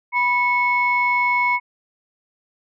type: tone pair together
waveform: sine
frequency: 980 / 2200 Hz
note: B5 / C#7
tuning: -14 / -14 cents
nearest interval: octave + major second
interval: 1400 cents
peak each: -18 dBFS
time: 0.12-1.6 s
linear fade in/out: 50 ms
effects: tanh soft clip ceiling -8 dBFS